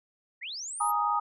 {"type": "linear sweep", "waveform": "sine", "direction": "up", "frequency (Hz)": [1760, 11840], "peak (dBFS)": -35, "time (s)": [0.41, 0.92], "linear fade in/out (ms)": 20}
{"type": "chord", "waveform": "sine", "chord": "Ab suspended second", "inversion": "none", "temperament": "just", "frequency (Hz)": [830.6, 934.4, 1245.9], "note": ["Ab5", "Bb5", "Eb6"], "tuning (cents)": [0, 4, 2], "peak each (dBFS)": [-30, -30, -27], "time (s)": [0.8, 1.2], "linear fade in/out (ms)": 10}
{"effects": []}